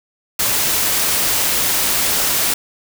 white noise, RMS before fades -17 dBFS, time 0.39-2.54 s, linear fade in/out 5 ms, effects none

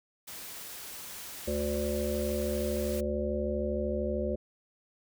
white noise, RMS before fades -43 dBFS, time 0.27-3.01 s, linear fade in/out 10 ms
harmonic tone, 73 Hz, D2, 10 cents flat, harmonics 1 / 3 / 5 / 7 / 8, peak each -35 / -35 / -35 / -35 / -35 dBFS, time 1.47-4.36 s, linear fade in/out 10 ms
effects none

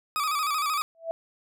40% pulse tone with vibrato, 1205 Hz, D6, 44 cents sharp, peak -24 dBFS, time 0.16-0.82 s, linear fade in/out 0 ms, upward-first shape square, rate 13 Hz, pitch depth 71 cents each way
sine tone with exponential growth, 659.3 Hz, E5, in tune, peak -23 dBFS, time 0.95-1.11 s, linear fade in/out 0 ms, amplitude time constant 34 ms
effects none

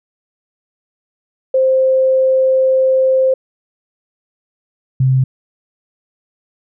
sine tone pair in turn, 524 / 131 Hz, C5 / C3, +2 / +2 cents, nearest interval 2 octaves, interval 2400 cents, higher first, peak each -9 dBFS, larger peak neither, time 1.54-3.34 / 5-5.24 s, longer first, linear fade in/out 5 ms, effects none

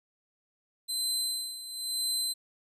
25% pulse tone with tremolo, 4065 Hz, B7, 49 cents sharp, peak -23 dBFS, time 0.88-2.34 s, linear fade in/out 20 ms, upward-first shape sine, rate 1 Hz, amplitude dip 75%, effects none

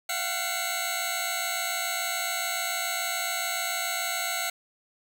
15% pulse tone cluster, 685 / 745 / 2168 / 3910 Hz, F5 / F#5 / C#7 / B7, -34 / +12 / -39 / -18 cents, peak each -27 dBFS, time 0.09-4.5 s, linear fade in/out 5 ms, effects none

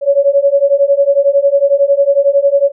sine beating tone pair, 554.4 / 565.4 Hz, C#5 / C#5, 0 / +34 cents, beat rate 11 Hz, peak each -11 / -10 dBFS, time 0.01-2.72 s, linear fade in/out 50 ms, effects none

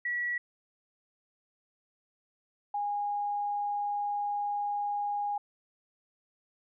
sine tone pair in turn, 1935 / 820.2 Hz, B6 / G#5, -36 / -22 cents, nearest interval octave + minor third, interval 1486 cents, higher first, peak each -29 / -29 dBFS, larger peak neither, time 0.05-0.38 / 2.74-5.38 s, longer second, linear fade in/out 5 ms, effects none

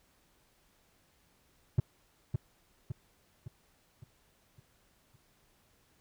triangle tone with echo, 122.6 Hz, B2, 12 cents flat, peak -18 dBFS, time 1.78-1.8 s, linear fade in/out 5 ms, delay 560 ms, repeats 6, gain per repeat -6 dB, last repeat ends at 5.16 s, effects pink hiss -69 dBFS RMS until 6 s

